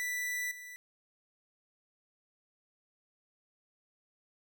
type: tone with level steps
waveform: 45% pulse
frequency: 1975.5 Hz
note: B6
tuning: in tune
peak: -33 / -45 dBFS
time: 0-0.76 s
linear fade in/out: 0 ms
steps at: 0.51 s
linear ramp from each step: 5 ms
effects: none